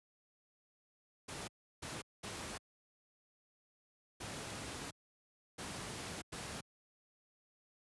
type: noise bursts at uneven times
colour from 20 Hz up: pink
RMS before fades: -44 dBFS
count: 6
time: 1.28-1.48 / 1.82-2.02 / 2.23-2.58 / 4.2-4.91 / 5.58-6.22 / 6.32-6.61 s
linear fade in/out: 10 ms
effects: high-pass 80 Hz 12 dB/octave + resampled to 24000 Hz